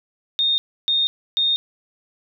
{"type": "tone bursts", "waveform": "sine", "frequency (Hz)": 3678, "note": "A#7", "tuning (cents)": -24, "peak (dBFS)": -16, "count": 3, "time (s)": [0.39, 1.56], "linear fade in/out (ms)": 0, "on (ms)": 190, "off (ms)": 300, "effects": []}